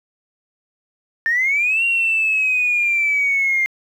sine linear two-way sweep, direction up then down, 1780 to 2766 to 2100 Hz, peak -14 dBFS, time 1.26-3.66 s, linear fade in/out 0 ms, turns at 1.84 s, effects tanh soft clip ceiling -10 dBFS + 8-bit

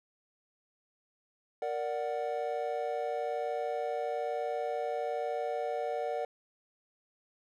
triangle chord, Bb augmented, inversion none, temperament equal, 466.2 / 587.3 / 740 Hz, Bb4 / D5 / F#5, 0 / 0 / 0 cents, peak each -34 dBFS, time 1.62-6.25 s, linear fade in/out 2 ms, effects none

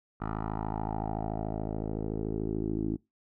10% pulse tone with low-pass filter sweep, 53.7 Hz, A1, 41 cents flat, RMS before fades -33 dBFS, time 0.2-2.97 s, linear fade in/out 20 ms, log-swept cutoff 1200 to 310 Hz, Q 3.9, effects noise-tail reverb RT60 0.2 s tail -23 dB re dry

